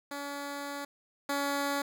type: tone pair in turn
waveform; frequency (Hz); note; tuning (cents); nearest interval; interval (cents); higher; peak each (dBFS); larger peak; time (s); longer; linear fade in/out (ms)
10% pulse; 284 / 282.4; C#4 / C#4; +42 / +32; unison; 10; first; -28 / -21; second; 0.11-0.85 / 1.29-1.82; first; 5
effects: none